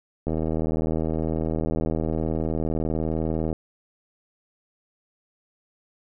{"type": "click train", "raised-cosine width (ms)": 2, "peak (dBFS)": -13, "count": 261, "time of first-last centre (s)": [0.27, 3.528], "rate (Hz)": 79.8, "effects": []}